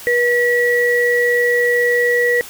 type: tone pair together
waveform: sine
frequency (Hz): 483.5 / 1934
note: B4 / B6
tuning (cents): -37 / -37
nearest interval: 2 octaves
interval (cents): 2400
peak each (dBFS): -15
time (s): 0.07-2.41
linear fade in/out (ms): 0
effects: white hiss -35 dBFS RMS until 2.49 s

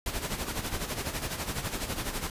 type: noise with tremolo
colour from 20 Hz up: pink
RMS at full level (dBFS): -31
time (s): 0.06-2.3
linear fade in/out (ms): 2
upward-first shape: sine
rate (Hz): 12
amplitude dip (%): 65
effects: resampled to 32000 Hz

